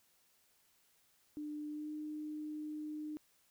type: tone with pitch glide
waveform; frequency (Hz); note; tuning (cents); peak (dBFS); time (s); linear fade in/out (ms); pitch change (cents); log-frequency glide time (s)
sine; 299.1 to 303.8; D4 to D#4; +32 to -41; -40; 1.37-3.17; 0; +27; 1.68-1.91
effects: white hiss -72 dBFS RMS until 3.5 s